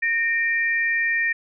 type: tone pair together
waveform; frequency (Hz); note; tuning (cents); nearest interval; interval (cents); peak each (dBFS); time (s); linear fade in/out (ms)
sine; 1840 / 2360; A#6 / D7; -23 / +8; major third; 431; -20 / -25; 0.02-1.33; 10
effects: none